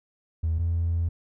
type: tone pair in turn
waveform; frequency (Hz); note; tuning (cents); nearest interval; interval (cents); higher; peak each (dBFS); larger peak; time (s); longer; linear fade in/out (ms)
triangle; 81.1 / 84.22; E2 / E2; -28 / +38; minor second; 66; second; -19; neither; 0.43-0.59 / 0.59-1.09; second; 10
effects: tanh soft clip ceiling -19 dBFS